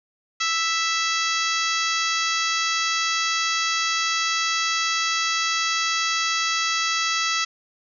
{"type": "harmonic tone", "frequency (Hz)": 659.3, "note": "E5", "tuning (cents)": 0, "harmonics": [2, 3, 4, 5, 6, 7, 8, 9, 10], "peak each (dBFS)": [-26, -28, -29, -30, -31, -31, -32, -33, -33], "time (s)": [0.4, 7.45], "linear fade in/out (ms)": 10, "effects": []}